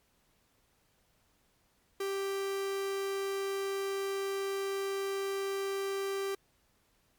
45% pulse tone, 392 Hz, G4, in tune, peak -32 dBFS, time 2-6.35 s, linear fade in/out 5 ms, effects pink hiss -71 dBFS RMS until 7.18 s + MP3 96 kbps

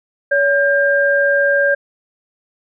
sine tone pair together, 565.7 / 1600 Hz, C#5 / G6, +35 / +35 cents, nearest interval octave + tritone, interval 1800 cents, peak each -14 dBFS, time 0.31-1.75 s, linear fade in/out 10 ms, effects none

